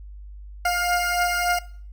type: beating tone pair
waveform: 20% pulse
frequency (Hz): 706 / 709.5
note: F5 / F5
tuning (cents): +19 / +27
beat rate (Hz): 3.5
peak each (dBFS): -17 / -22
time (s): 0.65-1.59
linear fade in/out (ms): 5
effects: noise-tail reverb RT60 0.5 s tail -19 dB re dry + added 50 Hz sine -37 dBFS peak until 1.92 s